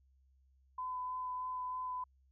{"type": "tone with vibrato", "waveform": "sine", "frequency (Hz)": 1009, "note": "B5", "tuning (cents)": 37, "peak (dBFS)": -37, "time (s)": [0.78, 2.04], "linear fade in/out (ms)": 5, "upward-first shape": "sine", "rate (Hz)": 3.2, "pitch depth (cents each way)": 10, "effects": ["added 66 Hz sine -66 dBFS peak until 2.31 s"]}